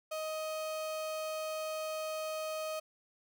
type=tone; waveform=35% pulse; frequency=627 Hz; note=D#5; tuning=13 cents sharp; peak=-34 dBFS; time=0.11-2.8 s; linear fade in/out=10 ms; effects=none